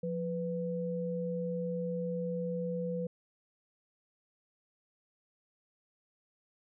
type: tone pair together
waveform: sine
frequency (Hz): 175.5 / 496.4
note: F3 / B4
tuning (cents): +9 / +9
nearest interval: octave + tritone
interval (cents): 1800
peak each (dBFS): -35 / -35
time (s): 0.03-3.07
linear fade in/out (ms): 5
effects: none